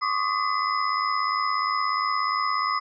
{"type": "tone cluster", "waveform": "sine", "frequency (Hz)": [1056, 1133, 1236, 2023, 5100], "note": ["C6", "C#6", "D#6", "B6", "D#8"], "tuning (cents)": [16, 37, -12, 41, 42], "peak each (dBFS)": [-31, -26, -27, -32, -33], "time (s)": [0.01, 2.8], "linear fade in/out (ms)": 20, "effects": []}